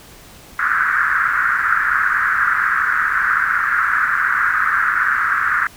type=band-pass noise; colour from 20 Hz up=pink; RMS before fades=-17 dBFS; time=0.59-5.67 s; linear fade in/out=2 ms; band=1300 to 1700 Hz; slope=48 dB/octave; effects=pink hiss -42 dBFS RMS until 5.76 s